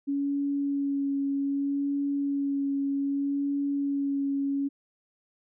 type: tone with vibrato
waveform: sine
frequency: 280 Hz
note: C#4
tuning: 18 cents sharp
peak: -25 dBFS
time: 0.07-4.69 s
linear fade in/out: 20 ms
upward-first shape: sine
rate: 0.64 Hz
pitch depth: 14 cents each way
effects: none